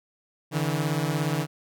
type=beating tone pair; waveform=sawtooth; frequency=144 / 161 Hz; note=D3 / E3; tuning=-34 / -41 cents; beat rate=17 Hz; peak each=-23 dBFS; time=0.51-1.47 s; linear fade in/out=50 ms; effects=none